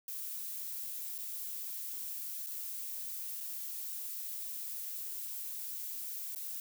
violet noise with dropouts, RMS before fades -41 dBFS, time 0.08-6.6 s, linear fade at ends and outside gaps 1 ms, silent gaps 1.18-1.186 / 2.463-2.469 / 3.404-3.408 / 6.349-6.359 s, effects none

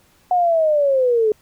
sine linear sweep, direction down, 733 to 419.7 Hz, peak -13 dBFS, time 0.31-1.32 s, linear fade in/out 2 ms, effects pink hiss -56 dBFS RMS until 1.41 s

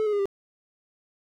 triangle tone with pitch steps, 433.7 / 420.6 / 407.9 / 395.6 Hz, A4 / G#4 / G#4 / G4, -25 / +22 / -31 / +16 cents, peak -20 dBFS, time 0-0.256 s, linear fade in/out 0 ms, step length 64 ms, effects none

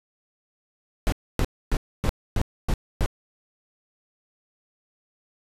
brown noise bursts, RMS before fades -21 dBFS, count 7, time 1.07-3.061 s, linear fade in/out 0 ms, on 53 ms, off 270 ms, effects resampled to 32000 Hz

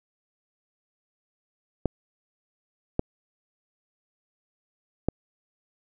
clicks, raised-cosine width 2 ms, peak -9 dBFS, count 3, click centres 1.857 / 2.994 / 5.086 s, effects none

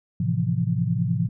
sine chord, F major seventh, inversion first, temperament equal, 110 / 130.81 / 164.81 / 174.61 Hz, A2 / C3 / E3 / F3, 0 / 0 / 0 / 0 cents, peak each -26 dBFS, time 0.2-1.29 s, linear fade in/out 5 ms, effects none

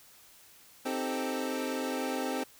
25% pulse chord, A half-diminished seventh, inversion first, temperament equal, 261.6 / 311.1 / 392 / 440 Hz, C4 / Eb4 / G4 / A4, 0 / 0 / 0 / 0 cents, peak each -30 / -35 / -36 / -35 dBFS, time 0.85-2.44 s, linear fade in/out 10 ms, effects white hiss -57 dBFS RMS until 2.59 s

